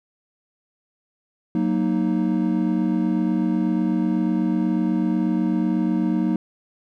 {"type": "chord", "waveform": "triangle", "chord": "D# minor", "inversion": "first", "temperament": "equal", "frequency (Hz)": [185, 233.1, 311.1], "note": ["F#3", "A#3", "D#4"], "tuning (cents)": [0, 0, 0], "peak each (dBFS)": -21, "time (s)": [1.55, 6.36], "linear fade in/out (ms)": 2, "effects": []}